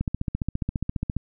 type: click train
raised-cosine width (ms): 5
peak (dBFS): -13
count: 18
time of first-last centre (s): 0.01-1.166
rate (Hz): 14.7
effects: none